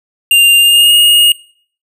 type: tone with pitch glide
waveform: square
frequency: 2794 to 2859 Hz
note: F7 to F7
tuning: 0 to +40 cents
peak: -5 dBFS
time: 0.31-1.32 s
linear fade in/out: 2 ms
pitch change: +40 cents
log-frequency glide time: 0.58-0.93 s
effects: noise-tail reverb RT60 0.5 s tail -21 dB re dry